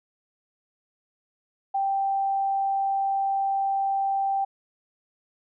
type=tone; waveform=sine; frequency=784 Hz; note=G5; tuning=in tune; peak=-22 dBFS; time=1.74-4.45 s; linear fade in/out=10 ms; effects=none